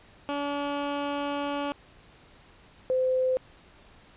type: tone pair in turn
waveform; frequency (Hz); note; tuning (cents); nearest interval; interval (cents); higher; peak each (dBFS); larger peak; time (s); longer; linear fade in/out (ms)
15% pulse / sine; 286.2 / 514.7; D4 / C5; -45 / -29; minor seventh; 1016; second; -22; neither; 0.29-1.72 / 2.9-3.37; first; 0
effects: pink hiss -55 dBFS RMS until 4.16 s + resampled to 8000 Hz